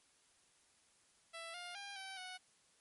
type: tone with pitch steps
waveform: 10% pulse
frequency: 664 / 707 / 802 / 771 / 738 Hz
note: E5 / F5 / G5 / G5 / F#5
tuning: +12 / +21 / +39 / -29 / -5 cents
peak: -38 dBFS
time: 1.33-2.38 s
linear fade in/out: 20 ms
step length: 210 ms
effects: white hiss -71 dBFS RMS until 2.8 s + MP3 48 kbps